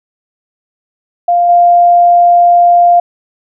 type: tone with level steps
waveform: sine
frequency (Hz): 698.5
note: F5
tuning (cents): 0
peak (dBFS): -6 / -3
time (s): 1.28-3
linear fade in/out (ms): 5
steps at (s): 1.49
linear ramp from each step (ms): 5
effects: none